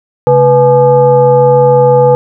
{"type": "tone with frequency modulation", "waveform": "sine", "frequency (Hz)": 493.9, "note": "B4", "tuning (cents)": 0, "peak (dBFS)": -3, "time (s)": [0.27, 2.15], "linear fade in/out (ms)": 0, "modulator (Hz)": 358, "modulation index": 0.84, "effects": []}